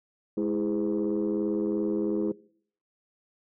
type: tone cluster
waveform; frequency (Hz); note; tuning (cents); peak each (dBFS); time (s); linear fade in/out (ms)
sine; 209.8 / 326.8 / 409.8 / 509; G#3 / E4 / G#4 / C5; +18 / -15 / -23 / -48; -29 / -27 / -30 / -36; 0.37-2.32; 5
effects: noise-tail reverb RT60 0.6 s tail -22 dB re dry + tanh soft clip ceiling -19 dBFS